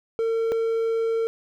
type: tone pair in turn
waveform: triangle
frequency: 453.7 / 453.7 Hz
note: A#4 / A#4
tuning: -47 / -47 cents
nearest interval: unison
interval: 0 cents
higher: neither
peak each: -19 dBFS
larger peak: neither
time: 0.19-0.52 / 0.52-1.27 s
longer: second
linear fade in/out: 0 ms
effects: none